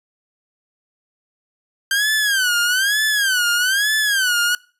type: tone with vibrato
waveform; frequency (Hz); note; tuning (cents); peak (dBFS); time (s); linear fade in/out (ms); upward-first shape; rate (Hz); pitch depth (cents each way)
sawtooth; 1568; G6; 0; -12; 1.91-4.55; 2; sine; 1.1; 180
effects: noise-tail reverb RT60 0.4 s tail -24 dB re dry + resampled to 32000 Hz